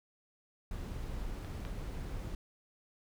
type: noise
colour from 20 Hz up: brown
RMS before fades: -40 dBFS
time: 0.71-2.35 s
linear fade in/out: 2 ms
type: clicks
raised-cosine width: 0.3 ms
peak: -33 / -30 dBFS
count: 2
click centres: 1.447 / 1.651 s
effects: none